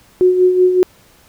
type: tone with tremolo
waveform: sine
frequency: 365.7 Hz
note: F#4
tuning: 20 cents flat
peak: -6 dBFS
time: 0.21-0.83 s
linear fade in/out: 0 ms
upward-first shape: sine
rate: 5.3 Hz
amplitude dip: 55%
effects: pink hiss -49 dBFS RMS until 1.28 s